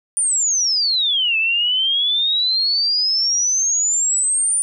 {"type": "exponential two-way sweep", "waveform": "sine", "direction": "down then up", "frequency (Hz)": [9430, 2600, 9400], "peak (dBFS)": -15, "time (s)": [0.17, 4.62], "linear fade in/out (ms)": 0, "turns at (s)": 1.37, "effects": []}